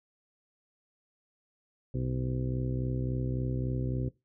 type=harmonic tone; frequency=63.6 Hz; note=C2; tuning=48 cents flat; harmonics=1 / 2 / 3 / 4 / 5 / 6 / 7 / 8; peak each=-37 / -31 / -46 / -38 / -42 / -41 / -52 / -45 dBFS; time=1.94-4.09 s; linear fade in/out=5 ms; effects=noise-tail reverb RT60 0.2 s tail -18 dB re dry